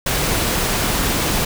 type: noise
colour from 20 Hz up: pink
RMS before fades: -19 dBFS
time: 0.06-1.45 s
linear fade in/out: 5 ms
effects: none